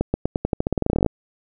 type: accelerating click train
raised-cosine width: 2 ms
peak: -6 dBFS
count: 20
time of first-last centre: 0.01-1.063 s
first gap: 130 ms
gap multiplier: 0.89
effects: none